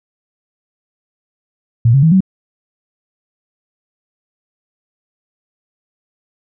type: tone with pitch steps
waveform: sine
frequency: 116.54 / 137 / 161.05 / 189.32 Hz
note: A#2 / C#3 / E3 / F#3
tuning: 0 / -20 / -40 / +40 cents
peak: -6 dBFS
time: 1.85-2.206 s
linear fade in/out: 5 ms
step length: 89 ms
effects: none